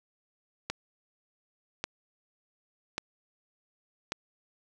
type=click train; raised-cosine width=0.2 ms; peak=-14 dBFS; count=4; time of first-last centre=0.7-4.121 s; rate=0.877 Hz; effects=none